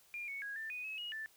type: tone with pitch steps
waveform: sine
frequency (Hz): 2401 / 2217 / 1649 / 1779 / 2482 / 2575 / 2888 / 1763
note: D7 / C#7 / G#6 / A6 / D#7 / E7 / F#7 / A6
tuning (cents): +38 / 0 / -13 / +19 / -5 / -41 / -43 / +3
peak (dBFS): -40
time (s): 0.14-1.26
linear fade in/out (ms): 0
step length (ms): 140
effects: white hiss -66 dBFS RMS until 1.36 s